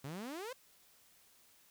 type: exponential sweep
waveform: sawtooth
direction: up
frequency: 130 to 540 Hz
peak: -38 dBFS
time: 0.04-0.53 s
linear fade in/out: 5 ms
effects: white hiss -66 dBFS RMS until 1.7 s